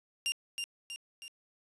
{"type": "tone with echo", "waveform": "sawtooth", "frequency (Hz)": 2794, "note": "F7", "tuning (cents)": 0, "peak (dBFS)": -26, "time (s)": [0.26, 0.32], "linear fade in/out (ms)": 0, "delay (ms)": 320, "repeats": 3, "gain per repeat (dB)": -5, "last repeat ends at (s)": 1.28, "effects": ["resampled to 24000 Hz", "10-bit"]}